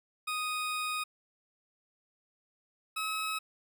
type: tone pair in turn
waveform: 20% pulse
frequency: 1244.5 / 1283.9 Hz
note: D#6 / E6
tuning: 0 / -46 cents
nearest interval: minor second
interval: 54 cents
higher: second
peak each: -27 dBFS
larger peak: neither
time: 0.27-1.04 / 2.96-3.39 s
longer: first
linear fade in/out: 10 ms
effects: none